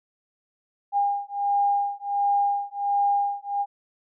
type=beating tone pair; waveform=sine; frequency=807 / 808.4 Hz; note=G#5 / G#5; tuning=-50 / -47 cents; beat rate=1.4 Hz; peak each=-24 dBFS; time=0.92-3.66 s; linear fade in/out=50 ms; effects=none